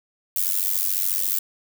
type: noise with amplitude modulation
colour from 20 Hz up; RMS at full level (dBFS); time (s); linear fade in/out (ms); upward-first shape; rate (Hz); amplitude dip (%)
violet; -19; 0.36-1.39; 2; sine; 94; 100
effects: none